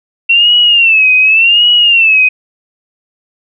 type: tone with vibrato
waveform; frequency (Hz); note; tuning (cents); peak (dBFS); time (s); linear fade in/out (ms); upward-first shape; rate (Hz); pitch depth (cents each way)
sine; 2706; E7; +45; -4; 0.29-2.29; 10; sine; 0.88; 130
effects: none